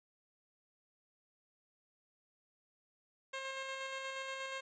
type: tone with tremolo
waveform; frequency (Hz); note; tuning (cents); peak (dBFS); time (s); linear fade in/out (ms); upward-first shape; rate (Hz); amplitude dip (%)
10% pulse; 534; C5; +35; -31; 3.33-4.61; 10; square; 8.4; 25
effects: resampled to 16000 Hz